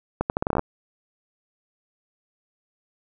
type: accelerating click train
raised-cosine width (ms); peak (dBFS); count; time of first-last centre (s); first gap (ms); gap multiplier
1; -8; 11; 0.21-0.594; 89; 0.79
effects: none